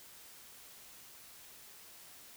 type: silence
effects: white hiss -55 dBFS RMS until 2.36 s